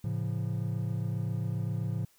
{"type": "chord", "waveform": "triangle", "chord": "A augmented", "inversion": "none", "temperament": "just", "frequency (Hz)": [110, 137.5, 171.88], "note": ["A2", "C#3", "E#3"], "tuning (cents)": [0, -14, -27], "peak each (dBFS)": [-30, -33, -34], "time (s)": [0.04, 2.05], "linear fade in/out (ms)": 5, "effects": ["white hiss -65 dBFS RMS until 2.18 s"]}